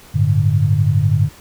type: chord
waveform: sine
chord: G suspended second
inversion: none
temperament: equal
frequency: 98 / 110 / 146.83 Hz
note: G2 / A2 / D3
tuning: 0 / 0 / 0 cents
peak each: -16 dBFS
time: 0.14-1.29 s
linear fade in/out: 20 ms
effects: pink hiss -43 dBFS RMS until 1.4 s